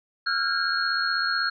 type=tone cluster; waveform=sine; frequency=1360 / 1436 / 1614 / 4291 Hz; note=F6 / F6 / G#6 / C8; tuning=-46 / +48 / -50 / +43 cents; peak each=-28 dBFS; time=0.26-1.5 s; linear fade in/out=10 ms; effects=none